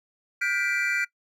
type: chord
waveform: triangle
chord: G dominant seventh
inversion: third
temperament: equal with one note detuned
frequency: 1429.6 / 1568 / 1975.5 / 2349 Hz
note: F6 / G6 / B6 / D7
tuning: +40 / 0 / 0 / 0 cents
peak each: -27 / -29 / -27 / -27 dBFS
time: 0.41-1.05 s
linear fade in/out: 10 ms
effects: noise-tail reverb RT60 0.1 s tail -21 dB re dry